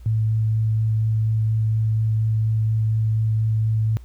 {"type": "tone with vibrato", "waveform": "sine", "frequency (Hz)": 110, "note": "A2", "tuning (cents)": 0, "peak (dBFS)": -17, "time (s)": [0.06, 3.97], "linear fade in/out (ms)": 0, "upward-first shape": "sine", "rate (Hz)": 4.2, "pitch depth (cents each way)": 8, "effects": ["added 60 Hz sine -38 dBFS peak until 4.04 s", "pink hiss -59 dBFS RMS until 4.04 s"]}